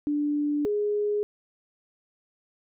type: tone pair in turn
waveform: sine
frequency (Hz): 293.7 / 415.4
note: D4 / G#4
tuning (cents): 0 / 0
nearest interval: tritone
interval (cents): 600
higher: second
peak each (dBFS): -23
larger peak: neither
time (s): 0.07-0.65 / 0.65-1.23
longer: neither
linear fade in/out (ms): 0
effects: none